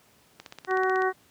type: click train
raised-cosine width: 0.2 ms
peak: -23 dBFS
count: 11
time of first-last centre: 0.4-1.021 s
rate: 16.1 Hz
type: harmonic tone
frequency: 375.3 Hz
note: F#4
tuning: 25 cents sharp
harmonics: 1 / 2 / 3 / 4 / 5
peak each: -25 / -28 / -30 / -31 / -32 dBFS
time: 0.67-1.13 s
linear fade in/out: 50 ms
effects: pink hiss -60 dBFS RMS until 1.3 s + high-pass 100 Hz 12 dB/octave